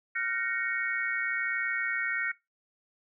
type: chord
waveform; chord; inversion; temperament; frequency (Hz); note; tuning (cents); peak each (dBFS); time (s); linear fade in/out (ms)
sine; Gb major seventh; third; equal with one note detuned; 1396.9 / 1518.1 / 1864.7 / 2217; F6 / Gb6 / Bb6 / Db7; 0 / +44 / 0 / 0; -36 / -35 / -33 / -33; 0.15-2.32; 10
effects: noise-tail reverb RT60 0.2 s tail -19 dB re dry